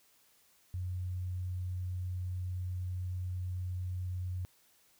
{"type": "tone", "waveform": "sine", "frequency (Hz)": 90.9, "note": "F#2", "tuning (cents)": -30, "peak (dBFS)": -34, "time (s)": [0.74, 4.45], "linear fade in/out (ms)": 0, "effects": ["white hiss -67 dBFS RMS until 4.99 s"]}